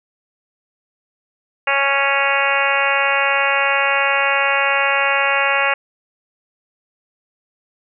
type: harmonic tone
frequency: 277.2 Hz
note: C#4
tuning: in tune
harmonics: 2 / 3 / 4 / 5 / 6 / 7 / 8 / 9 / 10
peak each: -23 / -23 / -23 / -23 / -23 / -23 / -23 / -23 / -23 dBFS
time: 1.67-5.74 s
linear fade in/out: 5 ms
effects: none